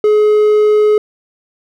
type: tone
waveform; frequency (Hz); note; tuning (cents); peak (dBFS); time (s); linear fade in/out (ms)
triangle; 423.3; G#4; +33; -5; 0.04-0.98; 2
effects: none